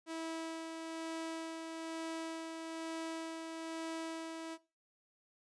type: tone with tremolo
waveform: sawtooth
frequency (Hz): 325.5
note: E4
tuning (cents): -22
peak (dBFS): -35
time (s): 0.06-4.58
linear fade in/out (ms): 50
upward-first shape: sine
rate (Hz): 1.1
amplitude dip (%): 35
effects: noise-tail reverb RT60 0.3 s tail -18 dB re dry + resampled to 22050 Hz